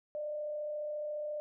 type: tone with frequency modulation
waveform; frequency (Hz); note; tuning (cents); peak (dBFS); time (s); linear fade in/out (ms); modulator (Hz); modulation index
sine; 599; D5; +34; -35; 0.15-1.4; 0; 34.4; 0.33
effects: none